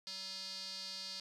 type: tone with band-pass filter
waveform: square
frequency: 190.7 Hz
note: G3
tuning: 47 cents flat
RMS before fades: -45 dBFS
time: 0.07-1.2 s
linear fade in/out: 0 ms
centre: 4600 Hz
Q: 6.3
effects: none